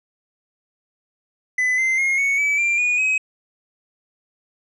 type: tone with pitch steps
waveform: triangle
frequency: 2007 / 2075 / 2146 / 2219 / 2295 / 2373 / 2454 / 2537 Hz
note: B6 / C7 / C7 / C#7 / D7 / D7 / D#7 / D#7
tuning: +27 / -15 / +43 / +1 / -40 / +17 / -25 / +33 cents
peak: -15 dBFS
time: 1.58-3.18 s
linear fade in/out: 5 ms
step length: 200 ms
effects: resampled to 24000 Hz